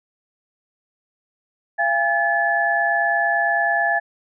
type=tone cluster; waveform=sine; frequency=683 / 812 / 1725 Hz; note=F5 / G#5 / A6; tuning=-39 / -39 / -35 cents; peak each=-22 / -23 / -19 dBFS; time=1.78-4 s; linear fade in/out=20 ms; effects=none